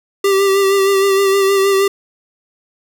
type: tone with vibrato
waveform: square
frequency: 392 Hz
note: G4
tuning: in tune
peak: -11 dBFS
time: 0.24-1.88 s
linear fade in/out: 5 ms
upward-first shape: sine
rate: 6.4 Hz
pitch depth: 29 cents each way
effects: none